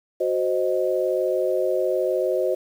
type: chord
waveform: sine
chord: C diminished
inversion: second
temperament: equal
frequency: 370 / 523.3 / 622.3 Hz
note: Gb4 / C5 / Eb5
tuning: 0 / 0 / 0 cents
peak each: -24 / -23 / -25 dBFS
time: 0.2-2.55 s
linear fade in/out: 10 ms
effects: 8-bit